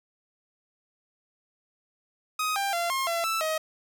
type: tone with pitch steps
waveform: sawtooth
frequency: 1255 / 793 / 687 / 1069 / 676 / 1322 / 631 Hz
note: D#6 / G5 / F5 / C6 / E5 / E6 / D#5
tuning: +15 / +20 / -29 / +37 / +43 / +5 / +24 cents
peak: -22 dBFS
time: 2.39-3.58 s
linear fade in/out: 5 ms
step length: 170 ms
effects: none